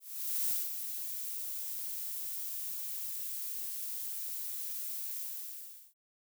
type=noise with ADSR envelope; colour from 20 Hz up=violet; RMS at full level=-31 dBFS; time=0-5.94 s; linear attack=490 ms; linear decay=200 ms; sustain=-8 dB; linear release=760 ms; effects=none